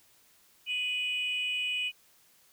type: tone pair together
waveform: sine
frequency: 2489 / 2949 Hz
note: D#7 / F#7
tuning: 0 / -6 cents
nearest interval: minor third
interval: 294 cents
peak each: -30 / -31 dBFS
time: 0.66-1.92 s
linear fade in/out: 50 ms
effects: tanh soft clip ceiling -24 dBFS + white hiss -63 dBFS RMS until 2.52 s